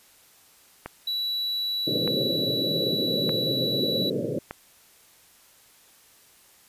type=click train; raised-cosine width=0.5 ms; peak=-18 dBFS; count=4; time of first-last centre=0.86-4.51 s; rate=0.822 Hz
type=tone; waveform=triangle; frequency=3933 Hz; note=B7; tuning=8 cents flat; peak=-24 dBFS; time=1.07-4.1 s; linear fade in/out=5 ms
type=band-pass noise; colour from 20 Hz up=white; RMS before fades=-28 dBFS; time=1.87-4.39 s; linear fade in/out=5 ms; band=110 to 580 Hz; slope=96 dB/octave
effects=white hiss -56 dBFS RMS until 6.68 s + resampled to 32000 Hz